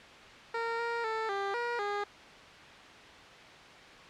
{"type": "tone with pitch steps", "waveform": "15% pulse", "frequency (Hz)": [460.9, 467.6, 443, 396.4, 477, 408.8], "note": ["A#4", "A#4", "A4", "G4", "A#4", "G#4"], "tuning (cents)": [-20, 5, 12, 19, 40, -27], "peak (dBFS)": -25, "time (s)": [0.54, 2.04], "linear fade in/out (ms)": 5, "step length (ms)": 250, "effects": ["white hiss -50 dBFS RMS until 4.09 s", "low-pass 3000 Hz 12 dB/octave"]}